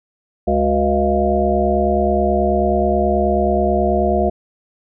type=harmonic tone with a mistuned harmonic; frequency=69.3 Hz; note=C#2; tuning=in tune; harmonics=1 / 3 / 5 / 7 / 9 / 10; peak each=-21 / -21 / -20 / -24 / -20 / -19 dBFS; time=0.47-4.3 s; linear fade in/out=10 ms; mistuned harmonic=5; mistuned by=+94 cents; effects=none